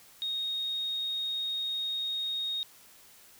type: tone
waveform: sine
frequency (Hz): 3729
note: A#7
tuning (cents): 0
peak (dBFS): -30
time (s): 0.22-2.63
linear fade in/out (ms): 0
effects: white hiss -56 dBFS RMS until 3.39 s